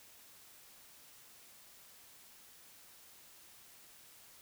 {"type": "silence", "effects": ["white hiss -59 dBFS RMS until 4.41 s"]}